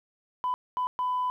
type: tone bursts at uneven times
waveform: sine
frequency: 1000 Hz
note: B5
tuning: 21 cents sharp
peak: -24 dBFS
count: 3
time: 0.44-0.54 / 0.77-0.87 / 0.99-1.3 s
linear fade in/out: 0 ms
effects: tanh soft clip ceiling -22 dBFS + 11-bit